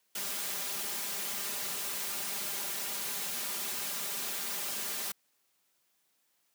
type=noise with comb filter; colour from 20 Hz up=white; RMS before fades=-36 dBFS; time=0.15-5.12 s; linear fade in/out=5 ms; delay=5 ms; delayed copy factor=+0.7; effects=white hiss -74 dBFS RMS until 6.54 s + high-pass 150 Hz 12 dB/octave